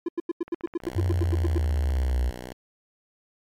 triangle tone bursts, 341.2 Hz, F4, 40 cents flat, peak -21 dBFS, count 14, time 0.06-1.581 s, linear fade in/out 5 ms, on 26 ms, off 89 ms
click train, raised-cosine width 0.5 ms, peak -28 dBFS, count 26, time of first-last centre 0.48-2.093 s, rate 15.5 Hz
5% pulse tone with vibrato, 61.74 Hz, B1, in tune, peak -25 dBFS, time 0.82-2.53 s, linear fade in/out 10 ms, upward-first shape sine, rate 1.9 Hz, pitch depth 27 cents each way
sine linear sweep, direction down, 93 to 62.4 Hz, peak -21 dBFS, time 0.95-2.31 s, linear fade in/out 20 ms
effects MP3 96 kbps

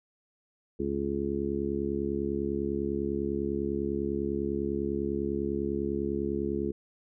harmonic tone, 70 Hz, C#2, 18 cents sharp, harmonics 1 / 2 / 3 / 4 / 5 / 6, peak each -39 / -42 / -34 / -36 / -32 / -34 dBFS, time 0.79-6.72 s, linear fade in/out 10 ms, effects none

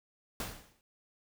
pink noise with exponential decay, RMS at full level -35 dBFS, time 0.4-0.81 s, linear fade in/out 1 ms, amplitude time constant 88 ms, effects none

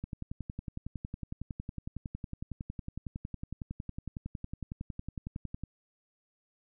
click train, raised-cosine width 5 ms, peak -25 dBFS, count 62, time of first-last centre 0.04-5.636 s, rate 10.9 Hz, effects none

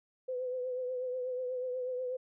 sine tone with vibrato, 505 Hz, B4, 39 cents sharp, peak -33 dBFS, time 0.28-2.17 s, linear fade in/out 10 ms, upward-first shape triangle, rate 8.2 Hz, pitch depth 47 cents each way, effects none

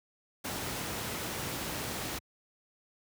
pink noise, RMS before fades -36 dBFS, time 0.44-2.19 s, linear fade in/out 10 ms, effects high-pass 80 Hz 12 dB/octave

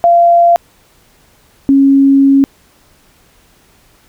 sine tone pair in turn, 688 / 274.5 Hz, F5 / C#4, -26 / -17 cents, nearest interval octave + major third, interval 1591 cents, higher first, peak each -4 dBFS, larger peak neither, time 0.04-0.56 / 1.69-2.44 s, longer second, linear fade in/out 0 ms, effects pink hiss -49 dBFS RMS until 4.08 s

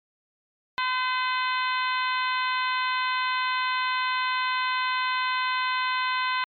harmonic tone with a mistuned harmonic, 510 Hz, C5, 44 cents flat, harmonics 2 / 3 / 4 / 5 / 6 / 7 / 8, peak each -26 / -30 / -32 / -34 / -36 / -37 / -38 dBFS, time 0.78-6.44 s, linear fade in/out 0 ms, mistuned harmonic 8, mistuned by +15 cents, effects MP3 96 kbps

